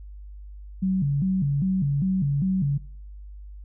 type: tone with vibrato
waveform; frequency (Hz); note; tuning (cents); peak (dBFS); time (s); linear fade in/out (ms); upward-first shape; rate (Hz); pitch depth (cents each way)
sine; 163.3; E3; -16; -20; 0.82-2.78; 10; square; 2.5; 250
effects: noise-tail reverb RT60 0.7 s tail -23 dB re dry + added 50 Hz sine -38 dBFS peak until 3.64 s

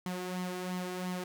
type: tone with flanger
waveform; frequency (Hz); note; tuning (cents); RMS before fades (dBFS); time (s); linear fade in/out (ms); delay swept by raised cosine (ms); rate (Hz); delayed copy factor
sawtooth; 181.8; F#3; -30; -37; 0.06-1.24; 2; 0.95 to 2.65; 2.9; +0.55
effects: none

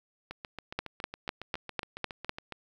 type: two click trains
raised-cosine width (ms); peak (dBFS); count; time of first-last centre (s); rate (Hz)
0.3; -14 / -23; 7 / 17; 0.79-2.294 / 0.31-2.523; 3.99 / 7.23
effects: 9-bit

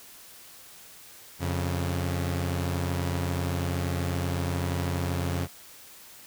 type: tone pair together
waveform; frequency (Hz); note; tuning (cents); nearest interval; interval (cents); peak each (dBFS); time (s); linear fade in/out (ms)
sawtooth; 88.14 / 138.59; F2 / C#3; +16 / 0; minor sixth; 784; -24 / -28; 1.39-5.48; 50
effects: white hiss -49 dBFS RMS until 6.26 s

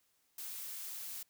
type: noise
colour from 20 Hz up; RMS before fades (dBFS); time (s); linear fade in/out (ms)
blue; -44; 0.38-1.23; 5
effects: white hiss -75 dBFS RMS until 1.29 s

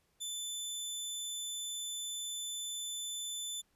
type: tone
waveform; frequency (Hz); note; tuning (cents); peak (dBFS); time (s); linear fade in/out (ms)
20% pulse; 3518; A7; -1; -32; 0.2-3.62; 20
effects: pink hiss -75 dBFS RMS until 3.75 s + resampled to 32000 Hz

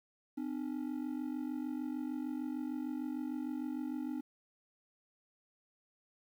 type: ring-modulated tone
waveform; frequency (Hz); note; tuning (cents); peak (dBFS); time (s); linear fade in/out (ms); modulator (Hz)
triangle; 279.2; C#4; +13; -31; 0.37-4.21; 10; 23.3
effects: 11-bit

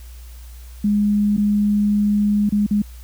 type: tone with dropouts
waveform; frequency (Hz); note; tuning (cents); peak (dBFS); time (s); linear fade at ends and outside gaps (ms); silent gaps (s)
sine; 206.7; G#3; -8; -14; 0.84-2.82; 5; 1.367-1.377 / 2.493-2.522 / 2.665-2.709
effects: added 60 Hz sine -35 dBFS peak until 3.03 s + white hiss -49 dBFS RMS until 3.03 s

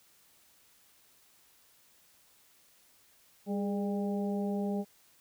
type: harmonic tone with a mistuned harmonic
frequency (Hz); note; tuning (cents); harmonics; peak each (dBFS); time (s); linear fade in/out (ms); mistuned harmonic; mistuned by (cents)
200; G3; +35; 1 / 2 / 3 / 4; -31 / -37 / -41 / -43; 3.46-4.85; 50; 2; +55
effects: white hiss -64 dBFS RMS until 5.2 s

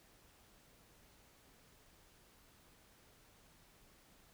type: silence
effects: pink hiss -66 dBFS RMS until 4.33 s

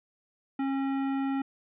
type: tone with hard clipping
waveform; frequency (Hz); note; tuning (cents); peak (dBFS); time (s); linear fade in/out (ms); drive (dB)
triangle; 271.8; C#4; -34; -29; 0.59-1.42; 5; 18
effects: resampled to 8000 Hz

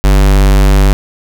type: tone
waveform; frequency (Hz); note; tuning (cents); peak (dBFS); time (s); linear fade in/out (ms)
square; 49; G1; 0; -5; 0.04-0.93; 0
effects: none

